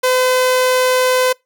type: tone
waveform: sawtooth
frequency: 509 Hz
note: C5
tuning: 48 cents flat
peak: -8 dBFS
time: 0.03-1.33 s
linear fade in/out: 10 ms
effects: noise-tail reverb RT60 0.2 s tail -25 dB re dry